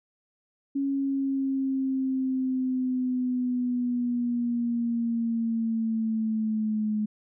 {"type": "linear sweep", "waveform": "sine", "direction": "down", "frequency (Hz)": [277.2, 211.9], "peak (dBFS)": -24, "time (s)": [0.75, 7.06], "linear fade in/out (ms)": 10, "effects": []}